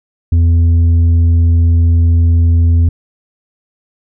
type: tone with tanh clipping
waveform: triangle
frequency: 83.9 Hz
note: E2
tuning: 31 cents sharp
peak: -7 dBFS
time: 0.32-2.89 s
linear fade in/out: 5 ms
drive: 9 dB
effects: none